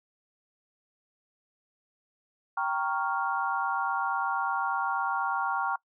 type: chord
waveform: sine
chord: G half-diminished seventh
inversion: none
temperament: equal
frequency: 784 / 932.3 / 1108.7 / 1396.9 Hz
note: G5 / Bb5 / Db6 / F6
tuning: 0 / 0 / 0 / 0 cents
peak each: -32 dBFS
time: 2.57-5.76 s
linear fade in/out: 5 ms
effects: noise-tail reverb RT60 0.1 s tail -23 dB re dry